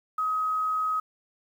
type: tone with quantisation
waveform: sine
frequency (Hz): 1266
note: D#6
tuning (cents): +30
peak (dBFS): -24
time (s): 0.18-1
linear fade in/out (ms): 5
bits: 9
effects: none